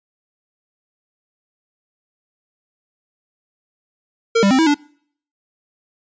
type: tone with pitch steps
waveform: square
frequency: 458.5 / 198 / 262 / 323.5 / 290.9 Hz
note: A#4 / G3 / C4 / E4 / D4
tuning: -29 / +18 / +2 / -32 / -16 cents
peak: -12 dBFS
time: 4.35-4.745 s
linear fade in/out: 10 ms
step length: 79 ms
effects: noise-tail reverb RT60 0.6 s tail -26 dB re dry + resampled to 16000 Hz